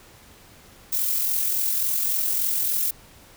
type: noise with amplitude modulation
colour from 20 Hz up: violet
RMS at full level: -22 dBFS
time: 0.92-2.91 s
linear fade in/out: 10 ms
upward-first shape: sine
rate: 43.5 Hz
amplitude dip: 35%
effects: pink hiss -50 dBFS RMS until 3.36 s